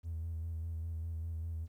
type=tone with vibrato; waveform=triangle; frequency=81.9 Hz; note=E2; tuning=11 cents flat; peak=-33 dBFS; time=0.03-1.68 s; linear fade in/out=50 ms; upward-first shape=square; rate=5 Hz; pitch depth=28 cents each way; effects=tanh soft clip ceiling -33 dBFS + 12-bit